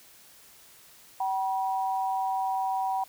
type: tone pair together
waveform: sine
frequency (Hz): 765.5 / 966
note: G5 / B5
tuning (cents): -41 / -39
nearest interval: major third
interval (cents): 402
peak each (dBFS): -27 / -31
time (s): 1.2-3.04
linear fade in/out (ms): 5
effects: white hiss -54 dBFS RMS until 3.08 s